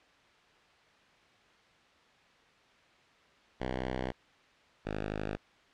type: tone pair in turn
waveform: 5% pulse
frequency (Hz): 63.7 / 52.04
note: C2 / G#1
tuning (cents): -46 / +4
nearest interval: major third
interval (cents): 350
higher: first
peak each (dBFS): -22 / -23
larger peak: first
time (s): 3.6-4.12 / 4.85-5.37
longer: neither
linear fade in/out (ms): 10
effects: white hiss -62 dBFS RMS until 5.73 s + low-pass 3000 Hz 12 dB/octave